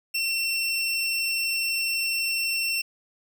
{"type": "tone", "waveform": "25% pulse", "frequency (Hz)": 2708, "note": "E7", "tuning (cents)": 46, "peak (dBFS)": -20, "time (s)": [0.14, 2.82], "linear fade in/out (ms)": 10, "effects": []}